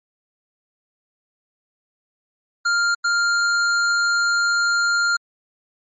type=tone bursts at uneven times; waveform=square; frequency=1399 Hz; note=F6; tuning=3 cents sharp; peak=-17 dBFS; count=2; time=2.65-2.95 / 3.04-5.17 s; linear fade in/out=10 ms; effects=MP3 32 kbps